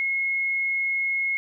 sine tone, 2167 Hz, C#7, 40 cents flat, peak -22 dBFS, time 0-1.37 s, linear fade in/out 0 ms, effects none

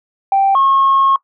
sine tone pair in turn, 783 / 1085.8 Hz, G5 / C#6, -2 / -36 cents, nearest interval tritone, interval 566 cents, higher second, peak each -8 dBFS, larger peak neither, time 0.32-0.55 / 0.55-1.16 s, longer second, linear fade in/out 2 ms, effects noise-tail reverb RT60 0.1 s tail -20 dB re dry + tanh soft clip ceiling -5 dBFS

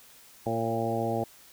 harmonic tone with a mistuned harmonic, 114.5 Hz, A#2, 31 cents flat, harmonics 1 / 2 / 3 / 4 / 5 / 6 / 7, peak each -34 / -34 / -34 / -34 / -34 / -34 / -34 dBFS, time 0.46-1.24 s, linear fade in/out 5 ms, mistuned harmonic 5, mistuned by -17 cents, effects white hiss -54 dBFS RMS until 1.52 s

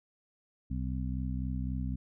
harmonic tone, 63.8 Hz, C2, 43 cents flat, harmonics 1 / 2 / 3 / 4, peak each -34 / -37 / -39 / -40 dBFS, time 0.7-1.96 s, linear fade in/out 10 ms, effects none

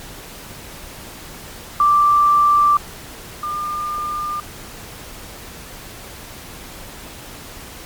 sine tone pair in turn, 1174.7 / 1202.2 Hz, D6 / D6, 0 / +40 cents, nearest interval unison, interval 40 cents, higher second, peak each -10 / -21 dBFS, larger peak first, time 1.8-2.77 / 3.43-4.4 s, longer neither, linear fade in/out 2 ms, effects pink hiss -36 dBFS RMS until 7.85 s + MP3 96 kbps

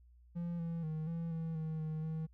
triangle tone with pitch steps, 171.6 / 166.9 / 156.7 / 166.6 / 162.9 / 158.3 / 156.5 / 159.1 Hz, F3 / E3 / D#3 / E3 / E3 / D#3 / D#3 / D#3, -30 / +22 / +13 / +19 / -20 / +30 / +10 / +39 cents, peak -34 dBFS, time 0.35-2.27 s, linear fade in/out 20 ms, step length 240 ms, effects added 60 Hz sine -59 dBFS peak until 2.33 s

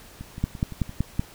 two click trains, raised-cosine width 5 ms, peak -23 / -10 dBFS, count 5 / 5, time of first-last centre 0.21-0.894 / 0.44-1.195 s, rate 5.85 / 5.3 Hz, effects pink hiss -48 dBFS RMS until 1.34 s

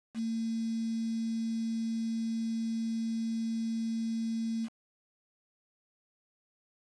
sine tone with quantisation, 226.1 Hz, A3, 47 cents sharp, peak -30 dBFS, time 0.14-4.69 s, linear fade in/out 50 ms, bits 8, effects resampled to 22050 Hz

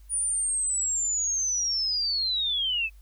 sine linear sweep, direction down, 9580 to 2539 Hz, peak -24 dBFS, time 0.09-2.9 s, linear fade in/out 50 ms, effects added 50 Hz sine -47 dBFS peak until 3.01 s + white hiss -65 dBFS RMS until 3.01 s

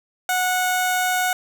15% pulse tone with notch filter, 734 Hz, F#5, 14 cents flat, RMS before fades -21 dBFS, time 0.29-1.33 s, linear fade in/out 2 ms, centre 2600 Hz, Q 2, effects none

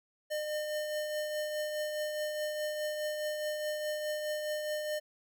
square tone with tremolo, 606 Hz, D#5, 46 cents flat, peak -32 dBFS, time 0.3-5 s, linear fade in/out 20 ms, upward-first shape triangle, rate 4.8 Hz, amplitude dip 40%, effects none

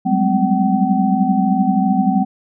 sine tone cluster, 187 / 197.3 / 210.1 / 257.5 / 761 Hz, F#3 / G3 / G#3 / C4 / F#5, +19 / +11 / +20 / -28 / +48 cents, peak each -19 dBFS, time 0.05-2.25 s, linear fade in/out 20 ms, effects none

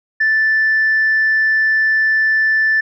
sine tone, 1760 Hz, A6, in tune, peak -10 dBFS, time 0.2-2.81 s, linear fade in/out 10 ms, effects tanh soft clip ceiling -8 dBFS

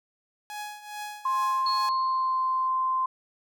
sawtooth tone with tremolo, 837 Hz, G#5, 13 cents sharp, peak -29 dBFS, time 0.5-1.89 s, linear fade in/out 0 ms, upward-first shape triangle, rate 2.4 Hz, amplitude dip 80%
sine tone with pitch glide, 1052 to 1040.5 Hz, C6 to C6, +9 to -10 cents, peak -23 dBFS, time 1.25-3.06 s, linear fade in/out 5 ms, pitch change -19 cents, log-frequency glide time 1.78-2.39 s
sine tone with exponential decay, 4323 Hz, C#8, 44 cents flat, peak -27 dBFS, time 1.66-2.68 s, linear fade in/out 5 ms, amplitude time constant 220 ms
effects none

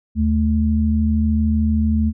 sine tone pair together, 77.18 / 218.3 Hz, D#2 / A3, -13 / -13 cents, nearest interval octave + tritone, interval 1800 cents, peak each -17 dBFS, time 0.15-2.13 s, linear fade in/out 50 ms, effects none

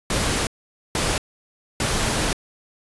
pink noise bursts at uneven times, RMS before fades -22 dBFS, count 3, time 0.1-0.47 / 0.95-1.18 / 1.8-2.33 s, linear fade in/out 2 ms, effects resampled to 24000 Hz

